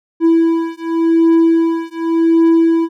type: beating tone pair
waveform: triangle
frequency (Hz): 329.6 / 330.48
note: E4 / E4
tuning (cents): 0 / +4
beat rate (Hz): 0.88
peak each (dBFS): -11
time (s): 0.2-2.89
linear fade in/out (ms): 50
effects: none